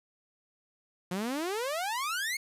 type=exponential sweep; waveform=sawtooth; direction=up; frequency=173.5 to 2217 Hz; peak=-27 dBFS; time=1.11-2.37 s; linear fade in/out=5 ms; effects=resampled to 32000 Hz + 10-bit